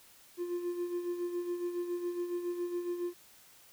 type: tone with tremolo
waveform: triangle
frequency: 350.9 Hz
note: F4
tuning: 8 cents sharp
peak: -28 dBFS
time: 0.37-3.14 s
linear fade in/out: 50 ms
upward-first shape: sine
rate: 7.2 Hz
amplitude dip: 60%
effects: tanh soft clip ceiling -25 dBFS + white hiss -59 dBFS RMS until 3.72 s